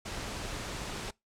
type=noise; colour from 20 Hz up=pink; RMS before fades=-38 dBFS; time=0.05-1.11 s; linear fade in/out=10 ms; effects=noise-tail reverb RT60 0.2 s tail -24 dB re dry + low-pass 8000 Hz 12 dB/octave